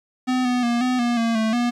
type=tone with pitch steps; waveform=square; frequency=254.2 / 247.8 / 237.4 / 252.3 / 239.1 / 229.7 / 220.6 / 240.9 Hz; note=C4 / B3 / A#3 / B3 / A#3 / A#3 / A3 / B3; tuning=-50 / +6 / +32 / +37 / +44 / -25 / +5 / -43 cents; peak=-19 dBFS; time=0.27-1.71 s; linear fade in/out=20 ms; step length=180 ms; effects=low-pass 6000 Hz 12 dB/octave + 9-bit